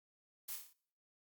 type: noise with echo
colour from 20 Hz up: blue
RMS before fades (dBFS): -44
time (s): 0.48-0.56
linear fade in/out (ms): 10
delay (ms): 29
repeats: 6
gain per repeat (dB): -4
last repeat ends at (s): 0.734
effects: noise-tail reverb RT60 0.6 s tail -24 dB re dry + Opus 48 kbps